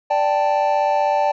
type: chord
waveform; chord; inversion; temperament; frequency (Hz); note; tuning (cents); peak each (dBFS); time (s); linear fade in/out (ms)
triangle; D suspended fourth; none; equal; 587.3 / 784 / 880; D5 / G5 / A5; 0 / 0 / 0; -18; 0.1-1.32; 10
effects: resampled to 16000 Hz